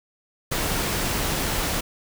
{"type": "noise", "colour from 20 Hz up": "pink", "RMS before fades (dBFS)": -25, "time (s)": [0.51, 1.81], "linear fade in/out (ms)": 10, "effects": []}